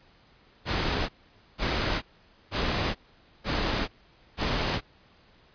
pink noise bursts, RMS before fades -27 dBFS, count 5, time 0.65-4.81 s, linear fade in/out 50 ms, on 440 ms, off 490 ms, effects pink hiss -59 dBFS RMS until 5.54 s + resampled to 11025 Hz

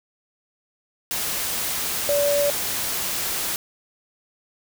sine tone in noise, 575 Hz, D5, 37 cents flat, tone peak -18 dBFS, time 2.09-2.5 s, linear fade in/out 0 ms, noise white, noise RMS -26 dBFS, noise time 1.11-3.56 s, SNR +5 dB, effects none

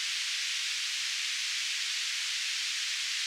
pink band-pass noise, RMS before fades -33 dBFS, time 0-3.26 s, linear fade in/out 0 ms, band 2100 to 6400 Hz, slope 24 dB/octave, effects none

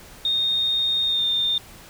sine tone with pitch glide, 3687 to 3622 Hz, A#7 to A7, -20 to +49 cents, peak -19 dBFS, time 0.25-1.58 s, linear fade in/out 2 ms, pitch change -31 cents, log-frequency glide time 1.06-1.23 s, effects pink hiss -45 dBFS RMS until 1.89 s

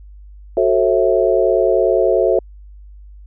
sine chord, F# half-diminished seventh, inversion none, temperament equal with one note detuned, 370 / 440 / 537 / 659.3 Hz, F#4 / A4 / C5 / E5, 0 / 0 / +45 / 0 cents, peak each -17 dBFS, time 0.57-2.39 s, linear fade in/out 2 ms, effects added 50 Hz sine -36 dBFS peak until 3.26 s

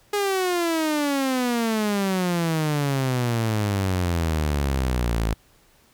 sawtooth exponential sweep, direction down, 415.4 to 53.2 Hz, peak -17 dBFS, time 0.13-5.34 s, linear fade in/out 5 ms, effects pink hiss -58 dBFS RMS until 5.93 s

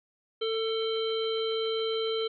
harmonic tone, 446.4 Hz, A4, 25 cents sharp, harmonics 1 / 3 / 5 / 7 / 9, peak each -28 / -40 / -46 / -35 / -40 dBFS, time 0.41-2.28 s, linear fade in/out 10 ms, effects none

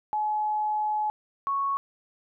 sine tone pair in turn, 850 / 1107.2 Hz, G#5 / C#6, +40 / -2 cents, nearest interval perfect fourth, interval 458 cents, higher second, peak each -24 dBFS, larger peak neither, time 0.13-1.1 / 1.47-1.77 s, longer first, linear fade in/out 0 ms, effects none

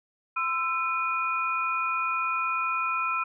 sine tone cluster, 1029 / 1332 / 2462 Hz, C6 / E6 / D#7, -29 / +18 / -19 cents, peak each -33 / -27 / -30 dBFS, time 0.36-3.24 s, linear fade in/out 10 ms, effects none

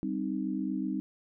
sine chord, C minor, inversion second, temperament equal with one note detuned, 196 / 261.6 / 309.5 Hz, G3 / C4 / Eb4, 0 / 0 / -9 cents, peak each -34 dBFS, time 0.03-1 s, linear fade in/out 0 ms, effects none

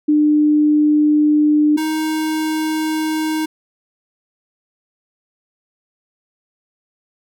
sine / square tone pair in turn, 300 / 313.1 Hz, D4 / D#4, +37 / +11 cents, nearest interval minor second, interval 74 cents, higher second, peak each -10 / -18 dBFS, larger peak first, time 0.08-1.77 / 1.77-3.46 s, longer neither, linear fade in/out 10 ms, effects none

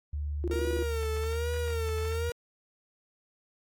sine tone with pitch glide, 73.42 to 80.07 Hz, D2 to E2, 0 to -50 cents, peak -30 dBFS, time 0.13-2.3 s, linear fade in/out 5 ms, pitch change +150 cents, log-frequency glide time 0.93-2.02 s
sine tone bursts, 349.2 Hz, F4, in tune, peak -29 dBFS, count 7, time 0.44-0.825 s, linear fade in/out 0 ms, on 37 ms, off 21 ms
45% pulse tone with vibrato, 460 Hz, A#4, 23 cents flat, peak -32 dBFS, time 0.51-2.32 s, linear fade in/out 2 ms, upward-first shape sine, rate 1.2 Hz, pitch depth 85 cents each way
effects AAC 64 kbps

